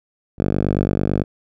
5% pulse tone with band-pass filter, 49 Hz, G1, in tune, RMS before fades -20 dBFS, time 0.38-1.24 s, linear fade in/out 20 ms, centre 140 Hz, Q 0.52, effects none

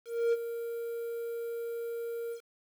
triangle tone with ADSR envelope, 466.2 Hz, A#4, in tune, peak -21 dBFS, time 0.05-2.41 s, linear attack 280 ms, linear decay 29 ms, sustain -11 dB, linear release 95 ms, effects 9-bit

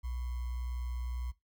sine tone with sample-and-hold, 61 Hz, B1, 21 cents flat, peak -34 dBFS, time 0.03-1.32 s, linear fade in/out 20 ms, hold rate 1050 Hz, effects noise-tail reverb RT60 0.2 s tail -19 dB re dry

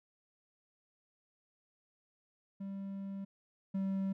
triangle tone pair in turn, 196 / 193.3 Hz, G3 / G3, 0 / -24 cents, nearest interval unison, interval 24 cents, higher first, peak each -37 / -30 dBFS, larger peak second, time 2.6-3.25 / 3.74-4.13 s, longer first, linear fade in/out 10 ms, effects none

